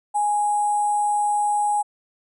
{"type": "tone with sample-and-hold", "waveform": "sine", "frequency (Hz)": 830.6, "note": "G#5", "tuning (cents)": 0, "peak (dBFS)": -18, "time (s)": [0.14, 1.83], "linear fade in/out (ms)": 20, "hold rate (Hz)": 8820, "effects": ["resampled to 32000 Hz"]}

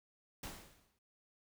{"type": "noise with exponential decay", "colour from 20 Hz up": "pink", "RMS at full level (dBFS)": -43, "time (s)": [0.43, 0.99], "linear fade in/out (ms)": 5, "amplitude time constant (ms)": 120, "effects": []}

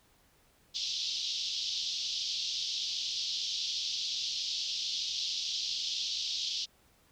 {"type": "band-pass noise", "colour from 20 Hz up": "pink", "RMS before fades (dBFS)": -35, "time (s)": [0.74, 6.66], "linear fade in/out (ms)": 20, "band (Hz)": [3200, 5600], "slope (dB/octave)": 48, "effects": ["pink hiss -66 dBFS RMS until 7.11 s"]}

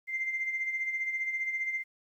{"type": "tone with tremolo", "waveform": "sine", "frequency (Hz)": 2089, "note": "C7", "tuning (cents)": -3, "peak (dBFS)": -27, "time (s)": [0.07, 1.84], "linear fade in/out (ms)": 50, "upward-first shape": "sine", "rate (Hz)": 15, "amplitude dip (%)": 55, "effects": ["tanh soft clip ceiling -23 dBFS", "11-bit"]}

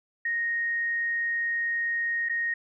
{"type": "tone with dropouts", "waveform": "sine", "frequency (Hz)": 1864.7, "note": "A#6", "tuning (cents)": 0, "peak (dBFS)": -25, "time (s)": [0.25, 2.54], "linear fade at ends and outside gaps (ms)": 5, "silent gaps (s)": [2.288, 2.295], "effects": []}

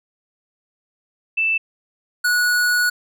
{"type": "tone pair in turn", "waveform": ["sine", "square"], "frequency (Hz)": [2648, 1464], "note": ["E7", "F#6"], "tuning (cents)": [7, -19], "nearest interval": "minor seventh", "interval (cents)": 1026, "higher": "first", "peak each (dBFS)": -16, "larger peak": "neither", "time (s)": [[1.37, 1.58], [2.24, 2.9]], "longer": "second", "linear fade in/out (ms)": 10, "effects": []}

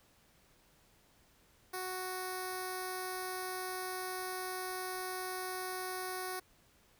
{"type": "tone with notch filter", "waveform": "5% pulse", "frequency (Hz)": 370, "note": "F#4", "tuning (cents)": 0, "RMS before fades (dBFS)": -40, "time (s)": [1.73, 6.4], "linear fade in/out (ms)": 10, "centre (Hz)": 3000, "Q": 0.57, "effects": ["pink hiss -67 dBFS RMS until 6.99 s"]}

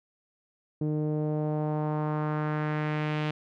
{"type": "tone with low-pass filter sweep", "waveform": "sawtooth", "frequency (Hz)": 152.1, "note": "D#3", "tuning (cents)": -39, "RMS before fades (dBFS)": -29, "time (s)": [0.81, 3.31], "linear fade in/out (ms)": 5, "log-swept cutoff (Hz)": [370, 3000], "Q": 1.7, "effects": []}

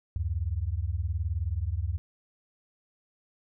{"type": "beating tone pair", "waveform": "sine", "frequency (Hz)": [73.3, 92.3], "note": ["D2", "F#2"], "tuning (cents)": [-3, -4], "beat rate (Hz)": 19, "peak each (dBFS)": -30, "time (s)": [0.16, 1.98], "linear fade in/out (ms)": 0, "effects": []}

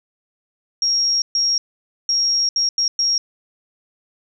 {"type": "tone bursts at uneven times", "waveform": "sine", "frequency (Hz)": 5588, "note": "F8", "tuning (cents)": 0, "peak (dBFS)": -15, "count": 6, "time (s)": [[0.82, 1.22], [1.35, 1.58], [2.09, 2.49], [2.56, 2.69], [2.78, 2.88], [2.99, 3.18]], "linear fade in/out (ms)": 2, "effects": []}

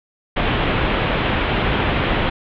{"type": "low-pass noise", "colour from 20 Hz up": "pink", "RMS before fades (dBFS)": -19, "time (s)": [0.36, 2.3], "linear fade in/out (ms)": 10, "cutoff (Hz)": 3400, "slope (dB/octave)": 48, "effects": []}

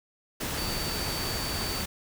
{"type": "tone in noise", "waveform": "sine", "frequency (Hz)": 4571, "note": "D8", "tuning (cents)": -48, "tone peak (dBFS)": -35, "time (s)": [0.57, 1.83], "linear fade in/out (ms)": 10, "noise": "pink", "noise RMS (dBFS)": -32, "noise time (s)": [0.4, 1.86], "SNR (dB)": -6, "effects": []}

